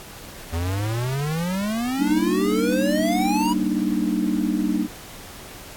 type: exponential sweep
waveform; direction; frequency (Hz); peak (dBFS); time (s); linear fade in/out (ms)
square; up; 80.8 to 987.8; -23; 0.52-3.54; 20
type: chord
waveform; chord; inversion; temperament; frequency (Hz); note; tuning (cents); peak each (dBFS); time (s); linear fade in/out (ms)
sine; Eb major seventh; first; just; 194.45 / 233.3 / 291.7 / 311.1; G3 / Bb3 / D4 / Eb4; -14 / +2 / -12 / 0; -25; 1.97-4.88; 50
effects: pink hiss -40 dBFS RMS until 5.76 s + AAC 64 kbps